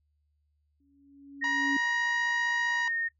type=tone with exponential growth; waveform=sine; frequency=280 Hz; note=C#4; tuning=18 cents sharp; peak=-26 dBFS; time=0.8-1.77 s; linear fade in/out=5 ms; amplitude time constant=210 ms
type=tone with pitch glide; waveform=sine; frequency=1864.7 to 1841.2 Hz; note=A#6 to A#6; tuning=0 to -22 cents; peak=-28 dBFS; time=1.41-3.09 s; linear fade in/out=20 ms; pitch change=-22 cents; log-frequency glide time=2.69-2.96 s
type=harmonic tone; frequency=960 Hz; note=B5; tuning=49 cents flat; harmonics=1 / 2 / 3 / 4 / 5 / 6 / 7; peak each=-33 / -39 / -43 / -45 / -47 / -49 / -50 dBFS; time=1.44-2.88 s; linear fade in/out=2 ms
effects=noise-tail reverb RT60 0.1 s tail -18 dB re dry + added 74 Hz sine -70 dBFS peak until 3.19 s